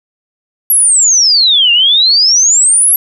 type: exponential two-way sweep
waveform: sine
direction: down then up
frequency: 11620 to 2757 to 11620 Hz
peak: -5 dBFS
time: 0.7-2.96 s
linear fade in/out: 2 ms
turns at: 1.72 s
effects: none